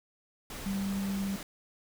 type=tone in noise; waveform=sine; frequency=196.2 Hz; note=G3; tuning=2 cents sharp; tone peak=-30 dBFS; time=0.66-1.36 s; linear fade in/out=2 ms; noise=pink; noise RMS=-42 dBFS; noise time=0.5-1.43 s; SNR=+9 dB; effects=none